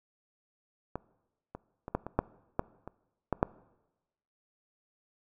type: clicks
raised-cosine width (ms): 1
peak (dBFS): -20 / -26 / -25 / -14 / -24 / -10 / -13 / -27 / -14 / -9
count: 10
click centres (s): 0.956 / 1.55 / 1.881 / 1.95 / 2.066 / 2.19 / 2.594 / 2.876 / 3.327 / 3.429
effects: noise-tail reverb RT60 1.0 s tail -21 dB re dry